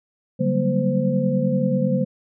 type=tone cluster; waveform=sine; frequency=144.2 / 186.7 / 197 / 234.7 / 517 Hz; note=D3 / F#3 / G3 / A#3 / C5; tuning=-31 / +16 / +9 / +12 / -21 cents; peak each=-24 dBFS; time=0.39-2.05 s; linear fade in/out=20 ms; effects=none